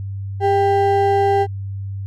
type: ring-modulated tone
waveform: triangle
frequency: 595 Hz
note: D5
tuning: 22 cents sharp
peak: -8 dBFS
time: 0.4-1.47 s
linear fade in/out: 50 ms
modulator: 195 Hz
effects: added 98 Hz sine -24 dBFS peak until 2.06 s